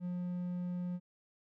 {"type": "tone", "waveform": "triangle", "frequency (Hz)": 178.2, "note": "F3", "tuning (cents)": 35, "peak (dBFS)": -33, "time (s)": [0, 1], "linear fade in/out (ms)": 50, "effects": []}